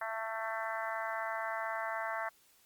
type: harmonic tone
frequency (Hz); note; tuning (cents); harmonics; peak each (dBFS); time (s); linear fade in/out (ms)
223; A3; +23; 3 / 4 / 5 / 6 / 7 / 8 / 9; -40 / -41 / -42 / -43 / -43 / -44 / -45; 0.01-2.29; 5
effects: white hiss -66 dBFS RMS until 2.65 s + Opus 32 kbps